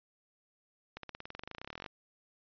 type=accelerating click train; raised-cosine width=0.3 ms; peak=-26 dBFS; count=25; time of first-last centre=0.97-1.862 s; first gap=63 ms; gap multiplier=0.95; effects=resampled to 11025 Hz